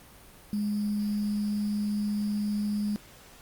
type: tone with sample-and-hold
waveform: sine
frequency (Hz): 207.7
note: G#3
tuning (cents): 0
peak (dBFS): -26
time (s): 0.53-2.96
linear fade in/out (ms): 0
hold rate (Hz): 4900
effects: pink hiss -52 dBFS RMS until 3.41 s + Opus 32 kbps